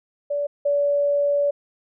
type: tone pair in turn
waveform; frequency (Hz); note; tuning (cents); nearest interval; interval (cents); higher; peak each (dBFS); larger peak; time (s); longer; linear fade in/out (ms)
sine; 577 / 573.7; D5 / D5; -31 / -41; unison; 10; first; -21 / -17; second; 0.3-0.47 / 0.65-1.51; second; 10
effects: none